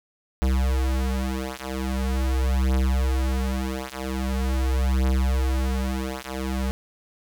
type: beating tone pair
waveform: square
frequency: 65 / 65.43 Hz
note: C2 / C2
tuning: -11 / +1 cents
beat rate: 0.43 Hz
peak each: -25 dBFS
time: 0.42-6.71 s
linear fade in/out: 0 ms
effects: none